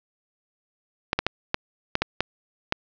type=clicks; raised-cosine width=0.3 ms; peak=-5 dBFS; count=8; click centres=1.131 / 1.19 / 1.266 / 1.544 / 1.954 / 2.02 / 2.206 / 2.724 s; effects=resampled to 16000 Hz + 7-bit